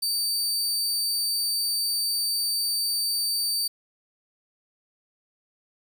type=tone; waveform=sawtooth; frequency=4612 Hz; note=D8; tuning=32 cents flat; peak=-21 dBFS; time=0.02-3.68 s; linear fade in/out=10 ms; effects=9-bit